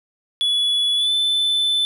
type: tone with pitch glide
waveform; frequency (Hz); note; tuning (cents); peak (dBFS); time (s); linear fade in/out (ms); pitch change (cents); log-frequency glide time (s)
triangle; 3408 to 3518; G#7 to A7; +44 to -1; -15; 0.41-1.85; 0; +55; 0.96-1.12
effects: none